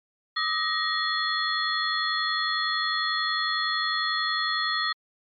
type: tone cluster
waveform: sine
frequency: 1191 / 1282 / 1885 / 3414 / 4265 Hz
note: D6 / E6 / A#6 / G#7 / C8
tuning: +24 / -49 / +19 / +47 / +32 cents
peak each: -34 / -30 / -28 / -31 / -30 dBFS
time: 0.36-4.93 s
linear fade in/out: 10 ms
effects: MP3 96 kbps